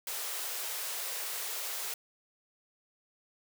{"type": "high-pass noise", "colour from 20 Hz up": "white", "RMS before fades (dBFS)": -37, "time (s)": [0.07, 1.94], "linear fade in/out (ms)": 2, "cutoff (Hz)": 390, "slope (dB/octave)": 48, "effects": []}